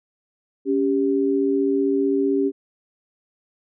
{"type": "tone pair together", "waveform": "sine", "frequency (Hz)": [278.8, 394.3], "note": ["C#4", "G4"], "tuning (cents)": [10, 10], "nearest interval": "tritone", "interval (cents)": 600, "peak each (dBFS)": -20, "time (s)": [0.65, 2.52], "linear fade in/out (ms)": 50, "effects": []}